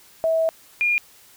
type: tone pair in turn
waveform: sine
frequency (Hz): 649 / 2419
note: E5 / D#7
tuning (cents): -27 / -49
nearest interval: octave + major seventh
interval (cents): 2278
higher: second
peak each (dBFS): -17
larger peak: neither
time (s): 0.24-0.49 / 0.81-0.98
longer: first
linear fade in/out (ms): 0
effects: white hiss -51 dBFS RMS until 1.36 s